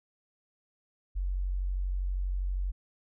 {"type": "tone", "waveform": "sine", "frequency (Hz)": 46.25, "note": "F#1", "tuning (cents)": 0, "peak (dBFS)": -28, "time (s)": [1.15, 2.72], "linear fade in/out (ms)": 20, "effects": []}